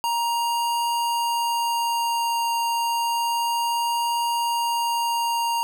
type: tone with vibrato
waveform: square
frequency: 937 Hz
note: A#5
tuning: 9 cents sharp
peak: -22 dBFS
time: 0.04-5.63 s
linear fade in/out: 0 ms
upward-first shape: triangle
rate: 0.3 Hz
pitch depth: 8 cents each way
effects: none